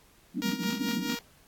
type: band-pass noise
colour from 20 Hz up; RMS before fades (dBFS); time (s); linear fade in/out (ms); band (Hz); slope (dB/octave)
white; -32; 0.34-1.16; 20; 170 to 300; 96
type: tone with tremolo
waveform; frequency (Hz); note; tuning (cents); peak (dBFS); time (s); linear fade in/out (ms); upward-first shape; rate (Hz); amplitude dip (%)
5% pulse; 471.2; A#4; +19; -19; 0.42-1.19; 0; triangle; 4.7; 75
effects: pink hiss -60 dBFS RMS until 1.47 s + AAC 64 kbps